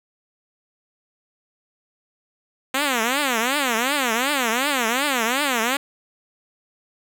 5% pulse tone with vibrato, 255.8 Hz, C4, 39 cents flat, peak -8 dBFS, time 2.74-5.77 s, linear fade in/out 5 ms, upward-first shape triangle, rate 2.7 Hz, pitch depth 290 cents each way, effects none

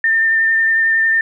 sine tone with vibrato, 1802 Hz, A6, 41 cents sharp, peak -11 dBFS, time 0.04-1.21 s, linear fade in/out 2 ms, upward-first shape sine, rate 11 Hz, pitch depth 14 cents each way, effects none

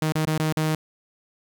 sawtooth tone with dropouts, 156.3 Hz, D#3, 8 cents sharp, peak -17 dBFS, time 0.02-0.75 s, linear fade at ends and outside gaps 2 ms, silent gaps 0.122-0.153 / 0.253-0.272 / 0.379-0.398 / 0.525-0.57 s, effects 9-bit

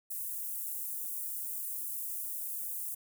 white high-pass noise, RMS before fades -38 dBFS, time 0.1-2.95 s, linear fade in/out 10 ms, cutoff 9500 Hz, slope 24 dB/octave, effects none

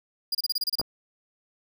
45% pulse tone bursts, 4858 Hz, D#8, 42 cents flat, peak -23 dBFS, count 9, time 0.32-0.813 s, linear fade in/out 5 ms, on 29 ms, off 29 ms
clicks, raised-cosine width 1 ms, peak -20 dBFS, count 2, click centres 0.797 / 0.814 s
effects none

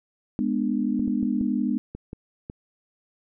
sine chord, G# diminished, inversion none, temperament equal with one note detuned, 207.7 / 246.9 / 299.1 Hz, G#3 / B3 / D4, 0 / 0 / +32 cents, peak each -26 / -25 / -28 dBFS, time 0.39-1.78 s, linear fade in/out 0 ms
clicks, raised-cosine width 3 ms, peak -22 dBFS, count 7, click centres 0.995 / 1.078 / 1.229 / 1.412 / 1.95 / 2.131 / 2.499 s
effects none

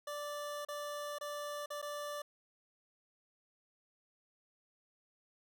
25% pulse tone with dropouts, 586 Hz, D5, 4 cents flat, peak -36 dBFS, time 0.07-2.22 s, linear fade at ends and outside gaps 5 ms, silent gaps 0.65-0.685 / 1.185-1.21 / 1.66-1.703 / 1.817-1.825 s, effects none

